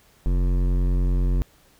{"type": "tone with hard clipping", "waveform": "triangle", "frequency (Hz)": 45.04, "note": "F#1", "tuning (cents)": -46, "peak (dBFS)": -20, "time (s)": [0.26, 1.42], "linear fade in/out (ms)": 0, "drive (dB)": 18, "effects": ["pink hiss -57 dBFS RMS until 1.79 s"]}